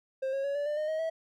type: tone with pitch steps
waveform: triangle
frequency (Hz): 530 / 545.5 / 561.5 / 578 / 594.9 / 612.3 / 630.3 / 648.7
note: C5 / C#5 / C#5 / D5 / D5 / D#5 / D#5 / E5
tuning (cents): +22 / -28 / +22 / -28 / +22 / -28 / +22 / -28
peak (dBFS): -27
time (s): 0.22-1.1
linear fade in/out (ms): 10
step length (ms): 110
effects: none